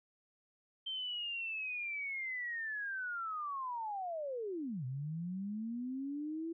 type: linear two-way sweep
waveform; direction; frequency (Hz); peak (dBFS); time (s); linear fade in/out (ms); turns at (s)
sine; down then up; 3136 to 123.47 to 336.1; -37; 0.86-6.53; 10; 4.85
effects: none